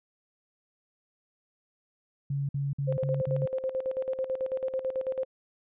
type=tone bursts; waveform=sine; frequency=140 Hz; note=C#3; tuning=18 cents sharp; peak=-27 dBFS; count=5; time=2.3-3.458 s; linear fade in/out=5 ms; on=190 ms; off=52 ms
type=tone with tremolo; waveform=sine; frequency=523.3 Hz; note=C5; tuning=in tune; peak=-26 dBFS; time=2.87-5.25 s; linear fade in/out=20 ms; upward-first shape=square; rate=9.1 Hz; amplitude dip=70%
effects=resampled to 8000 Hz